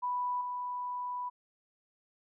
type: tone with level steps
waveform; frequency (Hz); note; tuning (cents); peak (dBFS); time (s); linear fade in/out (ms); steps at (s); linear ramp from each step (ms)
sine; 987.8; B5; 0; -30 / -34; 0.02-1.3; 20; 0.41; 2
effects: none